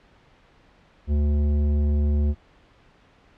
sine tone with tanh clipping, 73.42 Hz, D2, in tune, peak -20 dBFS, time 1.07-2.35 s, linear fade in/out 50 ms, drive 12 dB, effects pink hiss -56 dBFS RMS until 3.37 s + low-pass 3000 Hz 12 dB/octave

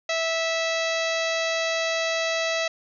harmonic tone, 655 Hz, E5, 11 cents flat, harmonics 1 / 2 / 3 / 4 / 5 / 6 / 7 / 8 / 9 / 10, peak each -26 / -34 / -30 / -31 / -36 / -33 / -38 / -40 / -40 / -40 dBFS, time 0.09-2.68 s, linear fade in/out 5 ms, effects none

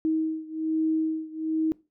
sine beating tone pair, 316.8 / 318 Hz, D#4 / D#4, +31 / +38 cents, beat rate 1.2 Hz, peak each -26 / -28 dBFS, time 0.05-1.72 s, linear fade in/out 0 ms, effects noise-tail reverb RT60 0.3 s tail -22 dB re dry

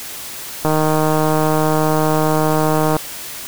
click train, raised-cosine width 1 ms, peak -3 dBFS, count 360, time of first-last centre 0.65-2.966 s, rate 155 Hz, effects white hiss -30 dBFS RMS until 3.47 s

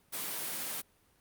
white high-pass noise, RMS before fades -37 dBFS, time 0.12-0.82 s, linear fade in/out 20 ms, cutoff 130 Hz, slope 48 dB/octave, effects pink hiss -68 dBFS RMS until 1.2 s + Opus 32 kbps

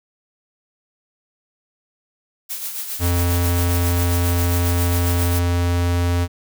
blue noise with tremolo, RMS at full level -26 dBFS, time 2.49-5.4 s, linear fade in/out 20 ms, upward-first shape sine, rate 7.4 Hz, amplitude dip 50%
square tone, 87.31 Hz, F2, in tune, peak -17 dBFS, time 2.99-6.28 s, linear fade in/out 50 ms
effects none

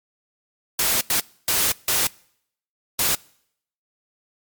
white noise bursts at uneven times, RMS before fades -20 dBFS, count 5, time 0.79-1.01 / 1.1-1.2 / 1.48-1.72 / 1.88-2.07 / 2.99-3.15 s, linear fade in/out 2 ms, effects noise-tail reverb RT60 0.7 s tail -25 dB re dry + MP3 96 kbps

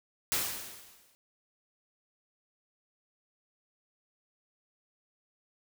white noise with exponential decay, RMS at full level -28 dBFS, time 0.32-1.15 s, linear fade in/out 0 ms, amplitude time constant 180 ms, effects none

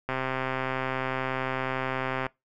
click train, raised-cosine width 0.5 ms, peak -14 dBFS, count 286, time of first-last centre 0.09-2.266 s, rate 131 Hz, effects noise-tail reverb RT60 0.2 s tail -23 dB re dry

